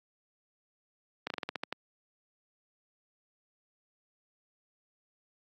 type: slowing click train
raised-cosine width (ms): 0.3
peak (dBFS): -17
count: 9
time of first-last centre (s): 1.27-1.726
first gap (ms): 32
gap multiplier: 1.16
effects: high-pass 200 Hz 12 dB/octave + AAC 48 kbps